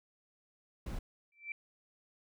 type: noise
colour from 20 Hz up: brown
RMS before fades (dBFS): -39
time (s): 0.86-0.99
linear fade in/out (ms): 5
type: tone with exponential growth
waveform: sine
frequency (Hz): 2336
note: D7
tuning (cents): -10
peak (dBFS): -34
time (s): 1.32-1.52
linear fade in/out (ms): 2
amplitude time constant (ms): 42
effects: none